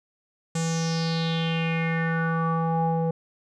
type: tone with low-pass filter sweep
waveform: square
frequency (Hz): 164.2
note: E3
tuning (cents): -6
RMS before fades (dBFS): -25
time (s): 0.55-3.11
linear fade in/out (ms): 5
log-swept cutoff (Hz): 7700 to 630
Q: 5.2
effects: none

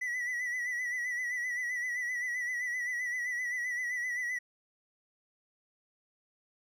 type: tone with vibrato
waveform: triangle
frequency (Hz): 1962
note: B6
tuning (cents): -12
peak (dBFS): -30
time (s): 0.01-4.39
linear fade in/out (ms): 10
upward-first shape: sine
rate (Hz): 7.7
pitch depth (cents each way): 52
effects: none

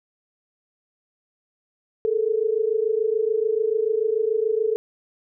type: tone pair together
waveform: sine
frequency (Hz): 426.7 / 453.6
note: G#4 / A#4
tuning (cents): +47 / -47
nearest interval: minor second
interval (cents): 106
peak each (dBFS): -22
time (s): 2.05-4.76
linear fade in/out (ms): 0
effects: none

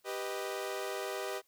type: chord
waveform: sawtooth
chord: G augmented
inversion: none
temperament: equal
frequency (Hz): 392 / 493.9 / 622.3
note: G4 / B4 / D#5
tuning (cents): 0 / 0 / 0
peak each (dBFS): -35 / -37 / -37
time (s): 0.04-1.42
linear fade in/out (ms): 50
effects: white hiss -73 dBFS RMS until 1.47 s

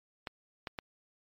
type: clicks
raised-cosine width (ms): 0.3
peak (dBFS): -21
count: 3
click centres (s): 0.272 / 0.672 / 0.788
effects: MP3 64 kbps

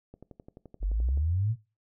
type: click train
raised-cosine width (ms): 2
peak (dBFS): -33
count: 13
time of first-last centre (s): 0.14-1.174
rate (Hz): 11.6
type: exponential sweep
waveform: sine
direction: up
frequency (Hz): 43.65 to 119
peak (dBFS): -24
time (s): 0.8-1.56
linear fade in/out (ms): 50
effects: noise-tail reverb RT60 0.3 s tail -21 dB re dry

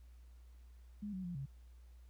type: tone with pitch steps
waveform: sine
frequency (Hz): 207 / 186.9 / 175.5 / 136.8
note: G#3 / F#3 / F3 / C#3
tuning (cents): -5 / +18 / +9 / -23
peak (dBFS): -40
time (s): 1.02-1.46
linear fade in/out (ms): 10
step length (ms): 110
effects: added 60 Hz sine -55 dBFS peak until 2.09 s + pink hiss -75 dBFS RMS until 2.09 s

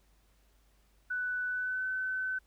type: tone with pitch glide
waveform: sine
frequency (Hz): 1490 to 1518.7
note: F#6 to F#6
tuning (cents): +12 to +45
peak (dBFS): -31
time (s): 1.1-2.39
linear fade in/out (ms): 10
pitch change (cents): +33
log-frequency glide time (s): 1.48-1.86
effects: added 50 Hz sine -65 dBFS peak until 2.46 s + pink hiss -71 dBFS RMS until 2.46 s

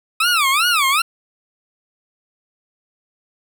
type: tone with vibrato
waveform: 20% pulse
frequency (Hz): 1244.5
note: D#6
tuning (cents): 0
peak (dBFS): -9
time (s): 0.2-1.02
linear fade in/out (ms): 5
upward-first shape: sine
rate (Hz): 2.6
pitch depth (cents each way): 270
effects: none

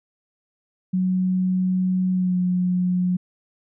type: tone with pitch glide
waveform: sine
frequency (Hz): 184.8 to 180.79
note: F#3 to F#3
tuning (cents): -2 to -40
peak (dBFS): -18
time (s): 0.93-3.17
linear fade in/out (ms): 10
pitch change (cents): -38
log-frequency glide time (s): 2.12-2.38
effects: none

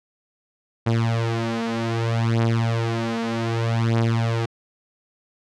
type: beating tone pair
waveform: sawtooth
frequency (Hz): 114.5 / 115.14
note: A#2 / A#2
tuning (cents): -31 / -21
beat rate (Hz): 0.64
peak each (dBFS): -19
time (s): 0.86-4.46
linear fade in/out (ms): 10
effects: low-pass 5000 Hz 12 dB/octave

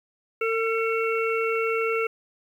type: harmonic tone with a mistuned harmonic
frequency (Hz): 451.3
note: A4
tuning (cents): +44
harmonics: 1 / 3 / 5 / 6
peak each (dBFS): -24 / -29 / -31 / -32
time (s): 0.41-2.07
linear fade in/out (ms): 5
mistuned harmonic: 5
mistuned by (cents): -29
effects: 9-bit

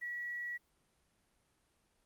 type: tone with quantisation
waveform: sine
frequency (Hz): 1931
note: B6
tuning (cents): -39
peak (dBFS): -38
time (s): 0.01-0.58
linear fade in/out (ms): 20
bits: 11
effects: pink hiss -75 dBFS RMS until 2.05 s + Opus 32 kbps

